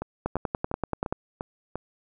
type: two click trains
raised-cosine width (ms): 1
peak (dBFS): -17 / -12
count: 6 / 10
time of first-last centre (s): 0.02-1.756 / 0.26-1.125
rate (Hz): 2.88 / 10.4
effects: none